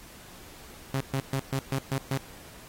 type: tone bursts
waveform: sawtooth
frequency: 135.1 Hz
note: C#3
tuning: 44 cents flat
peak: -22 dBFS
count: 7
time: 0.94-2.175 s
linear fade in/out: 2 ms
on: 65 ms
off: 130 ms
effects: pink hiss -49 dBFS RMS until 2.68 s + AAC 48 kbps